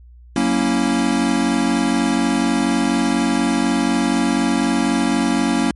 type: chord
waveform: square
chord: F# dominant seventh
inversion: none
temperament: equal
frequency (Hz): 185 / 233.1 / 277.2 / 329.6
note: F#3 / A#3 / C#4 / E4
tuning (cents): 0 / 0 / 0 / 0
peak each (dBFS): -25 / -20 / -20 / -24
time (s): 0.36-5.71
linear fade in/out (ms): 2
effects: added 60 Hz sine -40 dBFS peak until 5.75 s + MP3 48 kbps